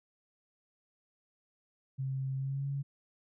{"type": "tone with pitch glide", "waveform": "sine", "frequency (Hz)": [133.6, 139.35], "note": ["C3", "C#3"], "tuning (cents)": [36, 9], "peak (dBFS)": -32, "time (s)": [1.98, 2.83], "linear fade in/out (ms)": 20, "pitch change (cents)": 73, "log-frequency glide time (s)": [2.36, 2.67], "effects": []}